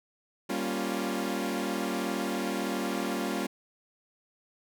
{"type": "chord", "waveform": "sawtooth", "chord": "G half-diminished seventh", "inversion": "none", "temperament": "equal with one note detuned", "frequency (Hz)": [196, 235.4, 277.2, 349.2], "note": ["G3", "Bb3", "Db4", "F4"], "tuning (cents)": [0, 17, 0, 0], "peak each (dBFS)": -31, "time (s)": [0.49, 3.47], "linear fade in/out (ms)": 10, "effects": []}